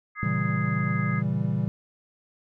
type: harmonic tone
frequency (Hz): 415.3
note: G#4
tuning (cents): 0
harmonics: 3 / 4 / 5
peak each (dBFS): -34 / -37 / -34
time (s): 0.15-1.23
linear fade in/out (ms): 50
type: chord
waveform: triangle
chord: A# diminished seventh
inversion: none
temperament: equal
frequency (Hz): 116.54 / 138.59 / 164.81 / 196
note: A#2 / C#3 / E3 / G3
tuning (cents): 0 / 0 / 0 / 0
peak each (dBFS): -27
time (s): 0.23-1.68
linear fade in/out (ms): 0
effects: none